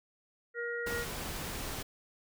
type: harmonic tone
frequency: 473.2 Hz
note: A#4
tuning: 26 cents sharp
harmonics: 1 / 3 / 4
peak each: -37 / -39 / -39 dBFS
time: 0.54-1.06 s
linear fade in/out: 50 ms
type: noise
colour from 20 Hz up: pink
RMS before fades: -39 dBFS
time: 0.86-1.83 s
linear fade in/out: 10 ms
effects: none